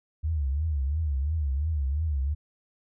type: tone with vibrato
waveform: sine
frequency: 73.42 Hz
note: D2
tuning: in tune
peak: -24 dBFS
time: 0.23-2.35 s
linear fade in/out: 20 ms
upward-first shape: triangle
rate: 2.9 Hz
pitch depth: 210 cents each way
effects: none